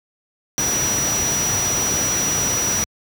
sine tone in noise, 5840 Hz, F#8, 24 cents flat, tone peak -19 dBFS, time 0.58-2.84 s, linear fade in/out 0 ms, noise pink, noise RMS -24 dBFS, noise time 0.58-2.84 s, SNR +2 dB, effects high-pass 80 Hz 12 dB/octave

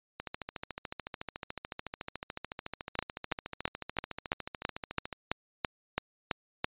two click trains, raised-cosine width 0.3 ms, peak -21 / -12 dBFS, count 69 / 12, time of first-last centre 0.2-5.128 / 2.99-6.644 s, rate 13.8 / 3.01 Hz, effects resampled to 8000 Hz

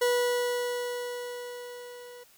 40% pulse tone with level ramp, 488.3 Hz, B4, 20 cents flat, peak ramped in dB -21 to -44 dBFS, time 0.01-2.24 s, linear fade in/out 10 ms, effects white hiss -59 dBFS RMS until 2.37 s

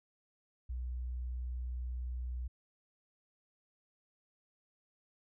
sine tone, 61.74 Hz, B1, in tune, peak -36 dBFS, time 0.69-2.48 s, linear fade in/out 10 ms, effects none

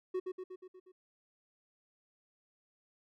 triangle tone with echo, 370 Hz, F#4, in tune, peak -30 dBFS, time 0.14-0.2 s, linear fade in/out 10 ms, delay 120 ms, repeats 6, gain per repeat -4 dB, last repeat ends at 0.92 s, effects none

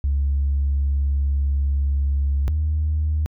sine tone pair in turn, 69.8 / 76.58 Hz, C#2 / D#2, +13 / -27 cents, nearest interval major second, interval 160 cents, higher second, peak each -16 / -17 dBFS, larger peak first, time 0.04-2.48 / 2.48-3.26 s, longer first, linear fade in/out 0 ms, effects tanh soft clip ceiling -14 dBFS

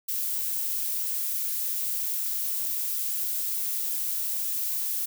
violet noise, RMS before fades -29 dBFS, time 0.08-5.06 s, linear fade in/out 10 ms, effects none

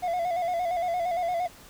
triangle tone with vibrato, 700 Hz, F5, 4 cents sharp, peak -23 dBFS, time 0.02-1.48 s, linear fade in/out 20 ms, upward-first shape square, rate 8.7 Hz, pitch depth 58 cents each way, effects pink hiss -50 dBFS RMS until 1.69 s

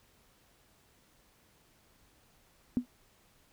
sine tone with exponential decay, 246.2 Hz, B3, 5 cents flat, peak -21 dBFS, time 2.77-2.86 s, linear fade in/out 0 ms, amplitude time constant 19 ms, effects pink hiss -66 dBFS RMS until 3.52 s

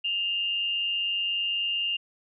sine tone with amplitude modulation, 2808 Hz, F7, 9 cents sharp, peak -23 dBFS, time 0.04-1.97 s, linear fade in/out 10 ms, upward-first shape sine, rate 191 Hz, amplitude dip 45%, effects none

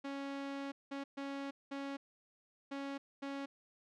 sawtooth tone bursts at uneven times, 277.2 Hz, C#4, in tune, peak -36 dBFS, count 6, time 0.04-0.72 / 0.91-1.04 / 1.17-1.51 / 1.71-1.97 / 2.71-2.98 / 3.22-3.46 s, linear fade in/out 10 ms, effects low-pass 4000 Hz 12 dB/octave

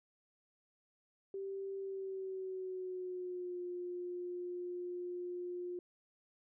sine tone with pitch glide, 390 to 355.6 Hz, G4 to F4, -9 to +31 cents, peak -39 dBFS, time 1.34-5.79 s, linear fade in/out 2 ms, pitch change -160 cents, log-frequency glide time 1.78-3.6 s, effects none

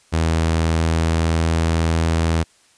sawtooth tone with pitch glide, 81.3 to 81.96 Hz, E2 to E2, -23 to -9 cents, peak -12 dBFS, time 0.12-2.44 s, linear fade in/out 20 ms, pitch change +14 cents, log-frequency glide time 0.39-1.65 s, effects white hiss -55 dBFS RMS until 2.77 s + resampled to 22050 Hz

